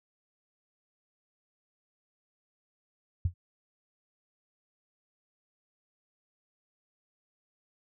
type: tone with exponential decay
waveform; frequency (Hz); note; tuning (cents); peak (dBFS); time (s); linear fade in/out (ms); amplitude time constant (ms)
sine; 87.9; F2; +12; -21; 3.25-3.34; 5; 18
effects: none